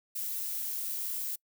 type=noise; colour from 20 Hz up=violet; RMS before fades=-35 dBFS; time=0.15-1.36 s; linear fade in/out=10 ms; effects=noise-tail reverb RT60 0.1 s tail -26 dB re dry